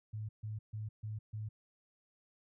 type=tone bursts; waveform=sine; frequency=107.6 Hz; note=A2; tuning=38 cents flat; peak=-38 dBFS; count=5; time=0.13-1.49 s; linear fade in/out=10 ms; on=160 ms; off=140 ms; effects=none